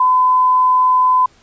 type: tone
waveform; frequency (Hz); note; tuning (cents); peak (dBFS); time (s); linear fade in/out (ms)
sine; 1013; B5; +44; -9; 0-1.26; 5
effects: pink hiss -51 dBFS RMS until 1.42 s + resampled to 16000 Hz